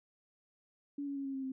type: tone with pitch steps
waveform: sine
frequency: 284.7 / 280.3 / 276 / 271.7 / 267.5 / 263.3 Hz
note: C#4 / C#4 / C#4 / C#4 / C4 / C4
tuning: +46 / +19 / -7 / -35 / +38 / +11 cents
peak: -36 dBFS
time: 0.98-1.52 s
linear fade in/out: 5 ms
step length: 90 ms
effects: none